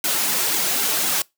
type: noise with flanger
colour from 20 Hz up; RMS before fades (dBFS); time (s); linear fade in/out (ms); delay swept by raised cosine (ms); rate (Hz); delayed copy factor
white; -21; 0.04-1.22; 2; 1.6 to 4.1; 3.9; -0.75
effects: noise-tail reverb RT60 0.2 s tail -24 dB re dry + high-pass 200 Hz 12 dB/octave